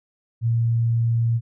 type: tone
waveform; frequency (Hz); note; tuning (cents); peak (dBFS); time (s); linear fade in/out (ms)
sine; 116; A#2; -8; -17; 0.41-1.41; 50
effects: none